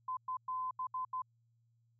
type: tone bursts at uneven times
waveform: sine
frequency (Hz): 1023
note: C6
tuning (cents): -39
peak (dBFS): -35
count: 6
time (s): 0.08-0.17 / 0.28-0.37 / 0.48-0.71 / 0.79-0.87 / 0.94-1.05 / 1.13-1.22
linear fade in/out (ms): 5
effects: added 116 Hz sine -70 dBFS peak until 1.99 s